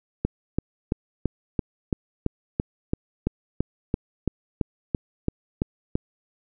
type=click train; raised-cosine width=3 ms; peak=-9 dBFS; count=18; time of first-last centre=0.25-5.955 s; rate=2.98 Hz; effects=none